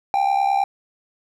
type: tone with amplitude modulation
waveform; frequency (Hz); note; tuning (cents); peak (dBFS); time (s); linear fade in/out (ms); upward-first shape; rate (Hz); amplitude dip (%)
triangle; 791; G5; +15; -11; 0.14-0.64; 0; sine; 69.6; 75
effects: none